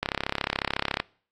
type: click train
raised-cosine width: 0.3 ms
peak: -9 dBFS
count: 34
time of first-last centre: 0.03-1.001 s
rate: 34 Hz
effects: noise-tail reverb RT60 0.5 s tail -24 dB re dry + AAC 48 kbps